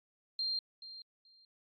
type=tone with echo; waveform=sine; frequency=4186 Hz; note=C8; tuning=in tune; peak=-31 dBFS; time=0.39-0.59 s; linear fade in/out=2 ms; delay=430 ms; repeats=2; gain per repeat=-15 dB; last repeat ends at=1.45 s; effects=tanh soft clip ceiling -29 dBFS + AAC 32 kbps